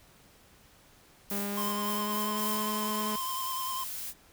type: noise with tremolo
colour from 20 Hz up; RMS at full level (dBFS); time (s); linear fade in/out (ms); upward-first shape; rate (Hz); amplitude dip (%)
violet; -35; 1.3-2.63; 0; sine; 3.6; 50
type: tone with pitch glide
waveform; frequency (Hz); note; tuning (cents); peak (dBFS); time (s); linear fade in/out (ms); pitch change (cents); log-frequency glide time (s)
sawtooth; 202.3 to 213; G#3 to G#3; -45 to +44; -29; 1.31-3.16; 5; +89; 1.45-2.48
type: tone with vibrato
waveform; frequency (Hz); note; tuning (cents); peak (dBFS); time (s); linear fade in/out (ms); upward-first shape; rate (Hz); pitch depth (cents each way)
square; 1042; C6; -7; -34; 1.57-3.84; 5; triangle; 10; 38
type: noise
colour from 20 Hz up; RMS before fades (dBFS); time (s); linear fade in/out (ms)
blue; -38; 2.34-4.14; 50
effects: pink hiss -59 dBFS RMS until 4.32 s